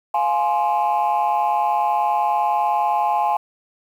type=chord; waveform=sine; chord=F minor; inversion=none; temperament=just; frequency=698.5 / 838.1 / 1047.7 Hz; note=F5 / Ab5 / C6; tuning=0 / +16 / +2 cents; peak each=-21 / -17 / -22 dBFS; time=0.14-3.37 s; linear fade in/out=5 ms; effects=tanh soft clip ceiling -12 dBFS + 8-bit